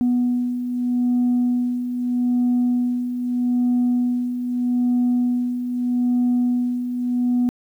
sine beating tone pair, 245 / 245.8 Hz, B3 / B3, -14 / -8 cents, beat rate 0.8 Hz, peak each -24 / -17 dBFS, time 0.01-7.49 s, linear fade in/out 0 ms, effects tanh soft clip ceiling -13 dBFS + 9-bit

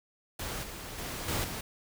pink noise with level steps, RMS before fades -37 / -42 / -38 / -32 / -38 dBFS, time 0.39-1.61 s, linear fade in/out 5 ms, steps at 0.63 / 0.98 / 1.28 / 1.44 s, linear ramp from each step 5 ms, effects none

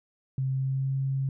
sine tone with pitch glide, 132.7 to 135.02 Hz, C3 to C#3, +25 to -45 cents, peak -25 dBFS, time 0.38-1.29 s, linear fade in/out 2 ms, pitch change +30 cents, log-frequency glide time 0.51-0.95 s, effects none

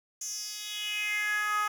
10% pulse tone with high-pass filter sweep, 419.8 Hz, G#4, 19 cents sharp, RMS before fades -32 dBFS, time 0.21-1.68 s, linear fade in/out 5 ms, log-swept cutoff 6600 to 1100 Hz, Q 4.9, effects none

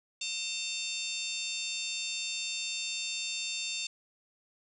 harmonic tone with a mistuned harmonic, 900 Hz, A5, 39 cents sharp, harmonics 3 / 4 / 5 / 6 / 7 / 8 / 9, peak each -38 / -38 / -41 / -45 / -45 / -42 / -46 dBFS, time 0.21-3.87 s, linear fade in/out 5 ms, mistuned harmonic 7, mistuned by -21 cents, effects none

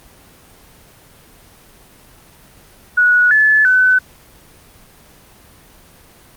sine tone with pitch steps, 1464 / 1729 / 1509 Hz, F#6 / A6 / F#6, -19 / -31 / +34 cents, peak -8 dBFS, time 2.97-3.99 s, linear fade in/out 10 ms, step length 340 ms, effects pink hiss -45 dBFS RMS until 6.36 s + Opus 24 kbps

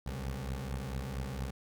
20% pulse beating tone pair, 63.2 / 67.6 Hz, B1 / C#2, +41 / -43 cents, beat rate 4.4 Hz, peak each -35 / -33 dBFS, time 0.06-1.51 s, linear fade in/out 5 ms, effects none

